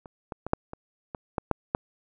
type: clicks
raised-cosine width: 1 ms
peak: -29 / -20 / -19 / -7 / -23 / -20 / -12 / -8 / -9 dBFS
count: 9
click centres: 0.058 / 0.322 / 0.466 / 0.534 / 0.734 / 1.148 / 1.382 / 1.513 / 1.749 s
effects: none